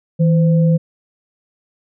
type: tone pair together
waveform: sine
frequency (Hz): 162 / 514.3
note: E3 / C5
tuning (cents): -30 / -30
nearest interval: octave + minor sixth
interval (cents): 2000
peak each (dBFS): -10 / -21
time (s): 0.19-0.78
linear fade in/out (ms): 20
effects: none